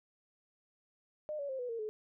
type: tone with pitch steps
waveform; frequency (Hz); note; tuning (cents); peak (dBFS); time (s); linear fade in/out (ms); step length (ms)
sine; 607 / 566.4 / 528.4 / 493 / 460 / 429.2; D#5 / C#5 / C5 / B4 / A#4 / A4; -43 / +37 / +17 / -3 / -23 / -43; -36; 1.29-1.89; 0; 100
effects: none